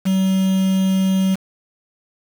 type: tone with quantisation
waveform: triangle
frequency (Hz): 190.1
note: F#3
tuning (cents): +47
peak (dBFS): -12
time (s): 0.05-1.36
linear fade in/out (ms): 20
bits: 5
effects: none